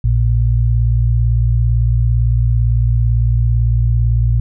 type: tone pair together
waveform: sine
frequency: 58.05 / 115.9 Hz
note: A#1 / A#2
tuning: -7 / -10 cents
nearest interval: octave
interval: 1197 cents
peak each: -13 dBFS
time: 0.04-4.4 s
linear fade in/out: 5 ms
effects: none